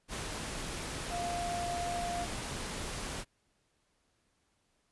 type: tone in noise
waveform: sine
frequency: 698.5 Hz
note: F5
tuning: in tune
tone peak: -34 dBFS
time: 1.09-2.27 s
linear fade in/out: 50 ms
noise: pink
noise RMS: -39 dBFS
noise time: 0.08-3.25 s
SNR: +2 dB
effects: pink hiss -75 dBFS RMS until 4.91 s + resampled to 24000 Hz